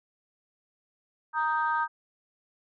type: chord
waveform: sine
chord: Eb major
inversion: second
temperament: equal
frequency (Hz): 932.3 / 1244.5 / 1568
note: Bb5 / Eb6 / G6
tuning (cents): 0 / 0 / 0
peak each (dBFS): -27 / -29 / -30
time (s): 1.33-1.88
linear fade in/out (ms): 50
effects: tanh soft clip ceiling -15 dBFS